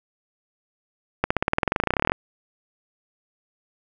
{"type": "accelerating click train", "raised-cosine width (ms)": 0.5, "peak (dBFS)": -4, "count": 23, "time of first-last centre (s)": [1.24, 2.119], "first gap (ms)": 65, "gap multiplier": 0.95, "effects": []}